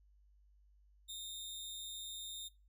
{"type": "tone with amplitude modulation", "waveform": "sawtooth", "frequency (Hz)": 3674, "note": "A#7", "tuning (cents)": -26, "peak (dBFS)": -39, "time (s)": [1.08, 2.49], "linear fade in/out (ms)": 20, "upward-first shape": "sine", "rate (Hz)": 207, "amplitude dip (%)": 50, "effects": ["noise-tail reverb RT60 0.3 s tail -22 dB re dry", "added 50 Hz sine -64 dBFS peak until 2.68 s"]}